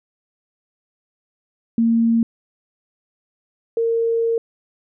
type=tone pair in turn; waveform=sine; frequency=229.6 / 459.2 Hz; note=A#3 / A#4; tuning=-26 / -26 cents; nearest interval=octave; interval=1200 cents; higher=second; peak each=-13 / -16 dBFS; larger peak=first; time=1.78-2.23 / 3.77-4.38 s; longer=second; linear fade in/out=2 ms; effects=none